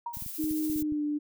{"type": "tone with exponential decay", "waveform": "sine", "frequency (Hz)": 944, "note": "A#5", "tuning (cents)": 22, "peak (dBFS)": -29, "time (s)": [0.06, 0.26], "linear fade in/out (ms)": 5, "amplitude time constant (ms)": 43}
{"type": "noise with tremolo", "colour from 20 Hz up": "violet", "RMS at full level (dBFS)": -37, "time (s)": [0.13, 0.83], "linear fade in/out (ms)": 10, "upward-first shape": "triangle", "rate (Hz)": 14, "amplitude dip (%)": 40}
{"type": "clicks", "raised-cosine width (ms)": 5, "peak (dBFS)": -31, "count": 9, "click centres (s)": [0.171, 0.223, 0.263, 0.441, 0.512, 0.699, 0.761, 0.824, 0.923]}
{"type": "tone with pitch glide", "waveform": "sine", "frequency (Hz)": [310, 296], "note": ["D#4", "D4"], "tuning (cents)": [-6, 14], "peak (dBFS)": -27, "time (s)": [0.38, 1.19], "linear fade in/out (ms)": 20, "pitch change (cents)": -80, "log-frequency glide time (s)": [0.68, 1.03]}
{"effects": []}